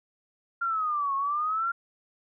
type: exponential two-way sweep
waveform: sine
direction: down then up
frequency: 1396.9 to 1086 to 1396.9 Hz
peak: -25 dBFS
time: 0.61-1.72 s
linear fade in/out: 10 ms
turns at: 1.15 s
effects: none